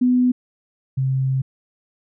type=tone pair in turn; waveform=sine; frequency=249.6 / 132.64 Hz; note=B3 / C3; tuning=+19 / +24 cents; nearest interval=major seventh; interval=1095 cents; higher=first; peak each=-13 / -17 dBFS; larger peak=first; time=0.01-0.32 / 0.97-1.42 s; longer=second; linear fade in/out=10 ms; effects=none